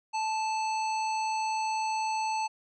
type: harmonic tone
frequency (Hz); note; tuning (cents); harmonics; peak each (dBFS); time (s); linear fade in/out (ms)
876; A5; -8; 1 / 3 / 5 / 7 / 9; -28 / -38 / -42 / -45 / -47; 0.13-2.48; 20
effects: none